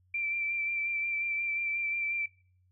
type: tone with vibrato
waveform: sine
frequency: 2349 Hz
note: D7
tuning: in tune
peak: -29 dBFS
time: 0.14-2.26 s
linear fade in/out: 5 ms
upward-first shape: sine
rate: 5.6 Hz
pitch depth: 22 cents each way
effects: noise-tail reverb RT60 0.5 s tail -24 dB re dry + added 91 Hz sine -64 dBFS peak until 2.71 s